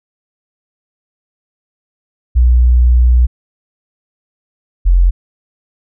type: tone pair in turn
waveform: sine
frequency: 61 / 44.16 Hz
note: B1 / F1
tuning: -21 / +20 cents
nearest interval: tritone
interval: 559 cents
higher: first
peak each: -5 dBFS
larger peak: neither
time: 2.35-3.27 / 4.85-5.11 s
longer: first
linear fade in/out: 20 ms
effects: none